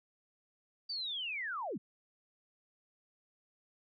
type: linear sweep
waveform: sine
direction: down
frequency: 4699 to 139 Hz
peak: -36 dBFS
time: 0.89-1.78 s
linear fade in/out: 10 ms
effects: none